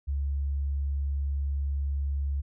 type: tone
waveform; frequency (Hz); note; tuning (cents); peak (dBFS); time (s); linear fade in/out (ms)
sine; 70; C#2; +18; -26; 0.07-2.42; 20
effects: none